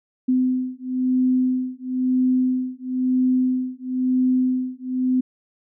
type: beating tone pair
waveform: sine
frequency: 254.8 / 255.8 Hz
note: C4 / C4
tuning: -46 / -39 cents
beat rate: 1 Hz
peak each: -21 dBFS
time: 0.28-5.21 s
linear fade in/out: 10 ms
effects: none